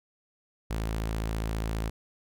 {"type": "tone", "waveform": "sawtooth", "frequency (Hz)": 54.8, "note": "A1", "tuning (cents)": -6, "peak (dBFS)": -25, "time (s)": [0.7, 1.9], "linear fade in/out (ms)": 10, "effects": []}